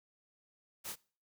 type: noise with echo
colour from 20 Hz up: white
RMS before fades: -43 dBFS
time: 0.84-0.93 s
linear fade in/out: 20 ms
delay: 29 ms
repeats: 1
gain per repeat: -3 dB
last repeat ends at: 0.959 s
effects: noise-tail reverb RT60 0.4 s tail -22 dB re dry